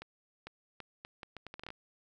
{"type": "accelerating click train", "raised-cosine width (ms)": 0.3, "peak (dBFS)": -28, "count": 13, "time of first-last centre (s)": [0.02, 1.704], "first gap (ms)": 450, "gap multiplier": 0.74, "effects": []}